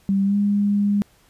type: tone with pitch glide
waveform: sine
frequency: 196 to 203.5 Hz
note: G3 to G#3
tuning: 0 to -35 cents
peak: -16 dBFS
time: 0.09-1.02 s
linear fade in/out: 0 ms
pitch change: +65 cents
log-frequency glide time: 0.24-0.36 s
effects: pink hiss -57 dBFS RMS until 1.29 s + resampled to 32000 Hz